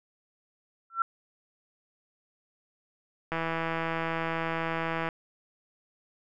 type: tone with exponential growth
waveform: sine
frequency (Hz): 1350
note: E6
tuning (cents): +41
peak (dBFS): -18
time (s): 0.9-1.02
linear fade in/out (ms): 2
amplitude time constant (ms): 25
type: click train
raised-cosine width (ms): 0.5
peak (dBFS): -16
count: 291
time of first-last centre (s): 3.32-5.088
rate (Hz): 164
effects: none